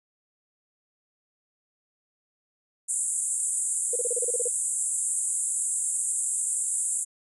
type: band-pass noise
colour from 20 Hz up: white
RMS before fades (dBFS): -28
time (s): 2.88-7.05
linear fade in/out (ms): 20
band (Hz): 7300 to 9900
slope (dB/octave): 96
type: tone bursts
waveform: sine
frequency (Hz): 486.4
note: B4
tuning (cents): -26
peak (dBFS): -27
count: 10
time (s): 3.93-4.479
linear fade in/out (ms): 5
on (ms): 27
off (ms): 31
effects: none